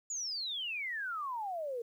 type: exponential sweep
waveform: sine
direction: down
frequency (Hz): 7010 to 455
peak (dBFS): -35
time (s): 0.1-1.82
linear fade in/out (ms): 5
effects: 11-bit